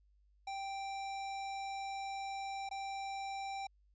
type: tone with dropouts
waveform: square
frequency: 784 Hz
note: G5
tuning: in tune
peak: -40 dBFS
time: 0.47-3.67 s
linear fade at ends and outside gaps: 5 ms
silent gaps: 2.691-2.711 s
effects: added 50 Hz sine -66 dBFS peak until 3.94 s + resampled to 16000 Hz